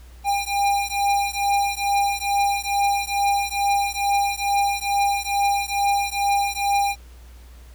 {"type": "beating tone pair", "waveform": "square", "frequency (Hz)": [802, 804.3], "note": ["G5", "G5"], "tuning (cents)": [39, 44], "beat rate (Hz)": 2.3, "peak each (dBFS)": -23, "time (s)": [0.24, 6.96], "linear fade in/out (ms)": 50, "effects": ["added 60 Hz sine -41 dBFS peak until 7.74 s", "pink hiss -53 dBFS RMS until 7.74 s"]}